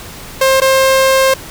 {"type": "tone with dropouts", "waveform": "sawtooth", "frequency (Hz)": 531, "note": "C5", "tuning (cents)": 25, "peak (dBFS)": -4, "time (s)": [0.41, 1.34], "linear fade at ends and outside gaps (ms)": 5, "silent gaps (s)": [0.603, 0.617], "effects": ["pink hiss -31 dBFS RMS until 1.5 s"]}